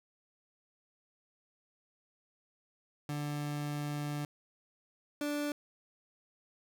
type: tone pair in turn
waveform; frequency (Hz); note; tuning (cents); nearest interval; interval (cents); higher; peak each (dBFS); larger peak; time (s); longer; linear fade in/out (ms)
30% pulse; 146.83 / 292.8; D3 / D4; 0 / -5; octave; 1195; second; -32 / -30; second; 3.09-4.25 / 5.21-5.52; first; 2
effects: none